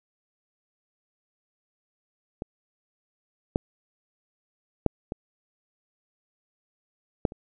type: clicks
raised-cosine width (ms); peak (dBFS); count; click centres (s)
2; -18 / -9 / -6 / -17 / -8 / -27; 6; 2.421 / 3.559 / 4.863 / 5.121 / 7.252 / 7.321
effects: none